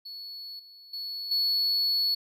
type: tone with level steps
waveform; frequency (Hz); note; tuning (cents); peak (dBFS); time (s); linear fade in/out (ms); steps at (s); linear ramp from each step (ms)
triangle; 4402; C#8; -13; -37 / -47 / -32 / -22; 0.05-2.15; 10; 0.59 / 0.93 / 1.31; 5
effects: none